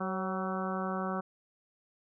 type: harmonic tone with a mistuned harmonic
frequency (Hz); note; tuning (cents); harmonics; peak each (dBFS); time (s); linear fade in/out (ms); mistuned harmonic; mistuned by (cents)
188.8; F#3; +35; 1 / 2 / 3 / 4 / 5 / 6 / 7 / 8; -35 / -40 / -40 / -40 / -44 / -40 / -40 / -46; 0-1.21; 10; 3; -33
effects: none